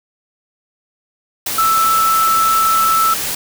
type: tone in noise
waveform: sine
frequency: 1318.5 Hz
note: E6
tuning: in tune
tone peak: -11 dBFS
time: 1.58-3.14 s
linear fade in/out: 5 ms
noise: white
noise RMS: -21 dBFS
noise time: 1.46-3.35 s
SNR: +7 dB
effects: none